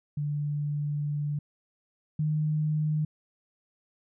sine tone pair in turn, 146.83 / 153.03 Hz, D3 / D#3, 0 / -28 cents, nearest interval minor second, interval 72 cents, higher second, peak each -27 / -24 dBFS, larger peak second, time 0.17-1.39 / 2.19-3.05 s, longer first, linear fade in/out 5 ms, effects none

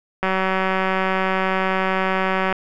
click train, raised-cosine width 0.5 ms, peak -6 dBFS, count 435, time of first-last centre 0.23-2.526 s, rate 189 Hz, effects none

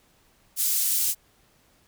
pink high-pass noise, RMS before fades -24 dBFS, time 0.56-1.15 s, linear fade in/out 50 ms, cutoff 8200 Hz, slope 12 dB/octave, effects pink hiss -62 dBFS RMS until 1.87 s

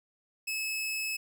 sawtooth tone, 2591 Hz, E7, 30 cents flat, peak -28 dBFS, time 0.47-1.17 s, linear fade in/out 10 ms, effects none

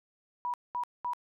sine tone bursts, 975 Hz, B5, 23 cents flat, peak -30 dBFS, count 3, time 0.45-1.134 s, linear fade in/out 0 ms, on 88 ms, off 210 ms, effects none

